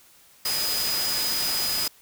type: tone in noise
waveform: sine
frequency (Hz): 4978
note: D#8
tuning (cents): 0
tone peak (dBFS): -26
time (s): 0.45-1.88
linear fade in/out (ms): 5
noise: white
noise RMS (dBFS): -28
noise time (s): 0.45-1.88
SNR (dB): -1
effects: white hiss -55 dBFS RMS until 2.01 s